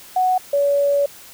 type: tone pair in turn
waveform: sine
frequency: 740 / 567.7 Hz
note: F#5 / C#5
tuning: 0 / +41 cents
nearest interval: perfect fourth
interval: 459 cents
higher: first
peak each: -14 dBFS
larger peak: neither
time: 0.16-0.38 / 0.53-1.06 s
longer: second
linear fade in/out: 5 ms
effects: white hiss -42 dBFS RMS until 1.33 s